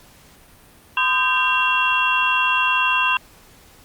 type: tone cluster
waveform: sine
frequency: 1020 / 1231 / 1576 / 2739 / 3280 Hz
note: C6 / D#6 / G6 / F7 / G#7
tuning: -44 / -19 / +9 / -34 / -22 cents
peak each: -20 / -28 / -24 / -19 / -28 dBFS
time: 0.97-3.17 s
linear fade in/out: 2 ms
effects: pink hiss -49 dBFS RMS until 3.84 s + Opus 48 kbps